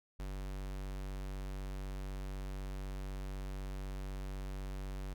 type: tone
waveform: square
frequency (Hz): 48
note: G1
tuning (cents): -36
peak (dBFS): -40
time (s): 0.19-5.14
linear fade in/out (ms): 10
effects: none